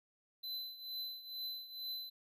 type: tone with tremolo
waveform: square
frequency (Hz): 4028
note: B7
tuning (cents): +33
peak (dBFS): -39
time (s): 0.43-2.1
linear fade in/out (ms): 10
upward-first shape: triangle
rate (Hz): 2.2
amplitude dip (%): 80
effects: none